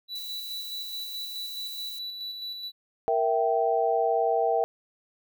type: tone with tremolo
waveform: triangle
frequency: 3951 Hz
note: B7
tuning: in tune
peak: -31 dBFS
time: 0.08-2.72 s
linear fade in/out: 50 ms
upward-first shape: square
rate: 4.7 Hz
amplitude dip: 35%
type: noise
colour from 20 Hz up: violet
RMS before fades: -42 dBFS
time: 0.15-1.99 s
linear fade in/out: 5 ms
type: chord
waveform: sine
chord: E diminished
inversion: second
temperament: equal with one note detuned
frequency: 466.2 / 659.3 / 777.7 Hz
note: Bb4 / E5 / G5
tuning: 0 / 0 / -14 cents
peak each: -26 dBFS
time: 3.08-4.64 s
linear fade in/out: 0 ms
effects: none